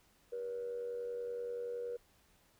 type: tone with amplitude modulation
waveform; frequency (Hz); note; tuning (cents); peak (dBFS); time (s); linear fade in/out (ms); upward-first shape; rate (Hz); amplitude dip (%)
sine; 480; B4; -49; -34; 0.32-1.97; 10; sine; 90.6; 60
effects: tanh soft clip ceiling -32 dBFS + pink hiss -69 dBFS RMS until 2.59 s